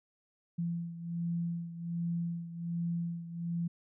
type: beating tone pair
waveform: sine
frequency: 169.7 / 171 Hz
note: F3 / F3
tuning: -49 / -36 cents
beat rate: 1.3 Hz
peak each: -34 / -39 dBFS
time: 0.58-3.68 s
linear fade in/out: 10 ms
effects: none